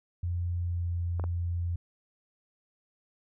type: tone with pitch glide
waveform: sine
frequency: 87.31 to 86.46 Hz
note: F2 to F2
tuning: 0 to -17 cents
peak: -28 dBFS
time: 0.23-1.76 s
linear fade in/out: 5 ms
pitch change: -17 cents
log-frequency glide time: 0.59-0.87 s
type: clicks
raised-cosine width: 1 ms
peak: -24 dBFS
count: 2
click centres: 1.197 / 1.24 s
effects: none